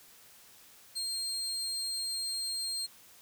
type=tone; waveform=30% pulse; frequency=4202 Hz; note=C8; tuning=7 cents sharp; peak=-30 dBFS; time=0.95-2.87 s; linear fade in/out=20 ms; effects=white hiss -57 dBFS RMS until 3.21 s